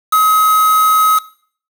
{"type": "tone with quantisation", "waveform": "triangle", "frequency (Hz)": 1273, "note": "D#6", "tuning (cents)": 39, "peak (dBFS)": -6, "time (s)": [0.12, 1.19], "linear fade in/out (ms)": 10, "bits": 3, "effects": ["noise-tail reverb RT60 0.5 s tail -19 dB re dry"]}